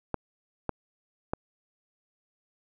clicks, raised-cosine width 1 ms, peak -14 dBFS, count 3, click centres 0.143 / 0.693 / 1.335 s, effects none

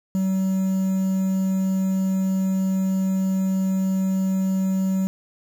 triangle tone with quantisation, 190.1 Hz, F#3, 47 cents sharp, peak -17 dBFS, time 0.15-5.07 s, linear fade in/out 0 ms, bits 7, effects none

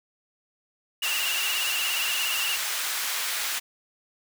pink high-pass noise, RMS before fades -29 dBFS, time 1.02-3.6 s, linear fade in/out 20 ms, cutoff 1500 Hz, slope 12 dB/octave
sine tone with vibrato, 2794 Hz, F7, in tune, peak -27 dBFS, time 1.02-2.56 s, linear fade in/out 2 ms, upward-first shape sine, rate 17 Hz, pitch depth 68 cents each way
effects none

